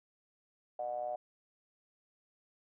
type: ring-modulated tone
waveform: triangle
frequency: 61.74 Hz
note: B1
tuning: in tune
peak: -30 dBFS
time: 0.79-1.16 s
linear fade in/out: 5 ms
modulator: 669 Hz
effects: none